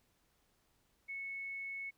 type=tone; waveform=sine; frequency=2203 Hz; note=C#7; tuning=11 cents flat; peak=-40 dBFS; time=1.08-1.91 s; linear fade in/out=20 ms; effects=pink hiss -75 dBFS RMS until 1.97 s